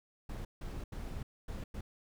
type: noise bursts at uneven times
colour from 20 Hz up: brown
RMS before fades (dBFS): -41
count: 5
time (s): 0.29-0.45 / 0.61-0.84 / 0.92-1.23 / 1.48-1.64 / 1.74-1.81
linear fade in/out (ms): 5
effects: none